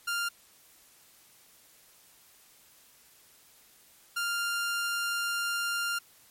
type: tone pair in turn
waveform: sawtooth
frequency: 1396.9 / 1396.9 Hz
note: F6 / F6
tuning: 0 / 0 cents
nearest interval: unison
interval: 0 cents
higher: neither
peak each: -25 dBFS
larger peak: neither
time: 0.07-0.29 / 4.16-5.99 s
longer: second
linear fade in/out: 10 ms
effects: white hiss -59 dBFS RMS until 6.3 s + MP3 64 kbps